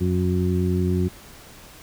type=harmonic tone; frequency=90.7 Hz; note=F#2; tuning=34 cents flat; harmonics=1 / 2 / 3 / 4; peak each=-22 / -23 / -30 / -26 dBFS; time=0-1.09 s; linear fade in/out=20 ms; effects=pink hiss -45 dBFS RMS until 1.82 s